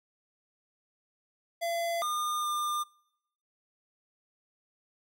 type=tone with pitch steps; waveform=square; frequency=679 / 1212 / 1201 Hz; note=F5 / D#6 / D6; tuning=-49 / -46 / +38 cents; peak=-30 dBFS; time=1.61-2.84 s; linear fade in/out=20 ms; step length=410 ms; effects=noise-tail reverb RT60 0.8 s tail -25 dB re dry